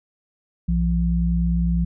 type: tone pair together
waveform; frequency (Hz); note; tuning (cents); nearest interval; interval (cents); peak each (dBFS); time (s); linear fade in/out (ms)
sine; 60.6 / 171.4; B1 / F3; -32 / -32; octave + tritone; 1800; -20; 0.68-1.85; 10
effects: none